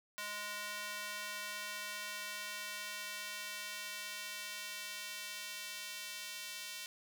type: tone with high-pass filter sweep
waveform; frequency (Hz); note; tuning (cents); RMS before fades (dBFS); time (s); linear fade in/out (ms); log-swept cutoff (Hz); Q
square; 207.6; G#3; 0; -44; 0.18-6.86; 0; 1400 to 2800; 0.91
effects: none